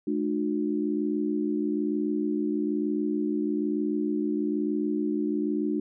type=tone cluster; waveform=sine; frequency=214.7 / 301.2 / 362.3 Hz; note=A3 / D4 / F#4; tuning=-42 / +44 / -36 cents; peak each=-30 / -27 / -31 dBFS; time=0.07-5.8 s; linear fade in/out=5 ms; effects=none